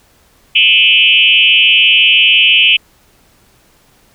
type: tone with frequency modulation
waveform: sine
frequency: 2789 Hz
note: F7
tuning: 3 cents flat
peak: -5 dBFS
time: 0.55-2.77 s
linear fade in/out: 10 ms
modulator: 192 Hz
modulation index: 1.9
effects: pink hiss -50 dBFS RMS until 4.14 s